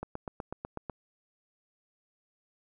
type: click train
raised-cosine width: 1 ms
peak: -22 dBFS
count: 8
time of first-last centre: 0.03-0.897 s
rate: 8.07 Hz
effects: none